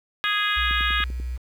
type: harmonic tone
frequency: 414.5 Hz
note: G#4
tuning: 3 cents flat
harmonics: 3 / 4 / 5 / 6 / 7 / 8 / 9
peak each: -27 / -25 / -30 / -30 / -31 / -30 / -31 dBFS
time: 0.24-1.04 s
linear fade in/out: 0 ms
type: tone with pitch glide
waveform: sine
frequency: 62.7 to 61.98 Hz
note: B1 to B1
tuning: +27 to +7 cents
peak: -26 dBFS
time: 0.56-1.38 s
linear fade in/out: 20 ms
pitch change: -20 cents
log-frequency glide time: 0.74-1.03 s
type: click train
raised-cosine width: 3 ms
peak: -26 dBFS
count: 6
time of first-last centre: 0.71-1.2 s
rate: 10.2 Hz
effects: 8-bit